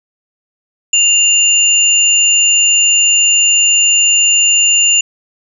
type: tone pair together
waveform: sine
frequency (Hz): 2794 / 7040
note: F7 / A8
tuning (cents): 0 / 0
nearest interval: octave + major third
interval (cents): 1600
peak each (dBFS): -10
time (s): 0.93-5.01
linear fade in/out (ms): 5
effects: none